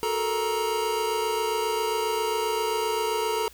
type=tone cluster; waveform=square; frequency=368.5 / 435.6 / 463.1 / 940 Hz; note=F#4 / A4 / A#4 / A#5; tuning=-7 / -17 / -11 / +14 cents; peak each=-37 / -28 / -35 / -29 dBFS; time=0.03-3.48 s; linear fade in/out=0 ms; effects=added 60 Hz sine -54 dBFS peak until 3.53 s + white hiss -52 dBFS RMS until 3.53 s